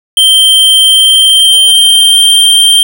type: tone with pitch glide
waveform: square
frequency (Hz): 3136 to 3161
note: G7 to G7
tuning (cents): 0 to +14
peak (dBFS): -3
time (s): 0.17-2.83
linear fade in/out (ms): 2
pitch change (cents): +14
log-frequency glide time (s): 0.85-2.22
effects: none